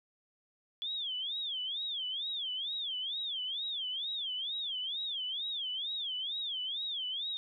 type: tone with vibrato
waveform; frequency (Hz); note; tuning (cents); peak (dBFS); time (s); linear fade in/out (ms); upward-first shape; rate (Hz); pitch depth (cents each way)
sine; 3376; G#7; +28; -34; 0.82-7.37; 0; sine; 2.2; 220
effects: none